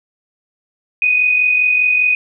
sine tone pair together, 2489 / 2534 Hz, D#7 / D#7, 0 / +31 cents, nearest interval unison, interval 31 cents, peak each -11 / -21 dBFS, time 1.02-2.15 s, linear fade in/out 2 ms, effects none

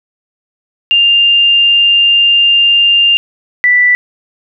sine tone pair in turn, 2799 / 1972.9 Hz, F7 / B6, +3 / -2 cents, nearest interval tritone, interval 605 cents, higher first, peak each -5 dBFS, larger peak neither, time 0.91-3.17 / 3.64-3.95 s, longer first, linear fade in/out 0 ms, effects none

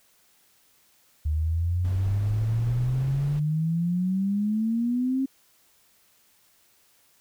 sine exponential sweep, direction up, 74.9 to 270.4 Hz, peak -22 dBFS, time 1.25-5.26 s, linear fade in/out 10 ms
brown noise, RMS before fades -37 dBFS, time 1.84-3.4 s, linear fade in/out 10 ms
effects white hiss -62 dBFS RMS until 7.2 s

